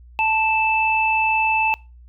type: tone pair together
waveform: sine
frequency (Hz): 880.7 / 2637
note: A5 / E7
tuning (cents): +1 / 0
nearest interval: octave + perfect fifth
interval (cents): 1899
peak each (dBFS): -19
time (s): 0.19-1.74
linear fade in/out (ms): 0
effects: noise-tail reverb RT60 0.3 s tail -24 dB re dry + added 60 Hz sine -42 dBFS peak until 2.08 s